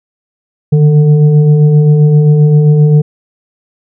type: tone with frequency modulation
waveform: sine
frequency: 151.3 Hz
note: D#3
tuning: 48 cents flat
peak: -3 dBFS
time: 0.72-3.02 s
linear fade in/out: 10 ms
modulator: 295 Hz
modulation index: 0.49
effects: none